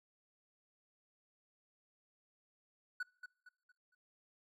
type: tone with echo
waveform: triangle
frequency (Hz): 1480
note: F#6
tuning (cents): 0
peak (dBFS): -35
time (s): 3-3.03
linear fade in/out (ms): 5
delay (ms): 230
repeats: 4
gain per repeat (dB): -9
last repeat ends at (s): 3.95
effects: noise-tail reverb RT60 0.7 s tail -26 dB re dry